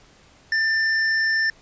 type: tone with tanh clipping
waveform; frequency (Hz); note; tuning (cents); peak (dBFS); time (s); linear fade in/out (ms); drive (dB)
sine; 1784; A6; +23; -20; 0.52-1.5; 2; 18
effects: pink hiss -53 dBFS RMS until 1.61 s + resampled to 16000 Hz